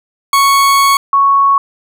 40% pulse / sine tone pair in turn, 1108.7 / 1108.7 Hz, C#6 / C#6, 0 / 0 cents, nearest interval unison, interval 0 cents, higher neither, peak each -6 dBFS, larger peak neither, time 0.33-0.97 / 1.13-1.58 s, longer first, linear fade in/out 2 ms, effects none

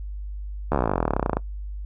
slowing click train, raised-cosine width 1 ms, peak -7 dBFS, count 29, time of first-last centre 0.72-1.37 s, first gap 13 ms, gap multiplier 1.04, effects noise-tail reverb RT60 0.1 s tail -21 dB re dry + added 50 Hz sine -30 dBFS peak until 1.85 s

